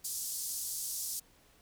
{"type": "band-pass noise", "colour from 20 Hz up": "white", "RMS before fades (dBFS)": -38, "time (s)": [0.04, 1.2], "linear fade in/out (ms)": 10, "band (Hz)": [5100, 13000], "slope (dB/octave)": 24, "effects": ["pink hiss -64 dBFS RMS until 1.61 s"]}